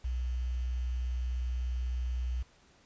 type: tone with quantisation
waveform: sine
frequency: 61.74 Hz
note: B1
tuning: in tune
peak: -30 dBFS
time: 0.04-2.43 s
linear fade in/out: 10 ms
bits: 9
effects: pink hiss -63 dBFS RMS until 2.85 s + resampled to 16000 Hz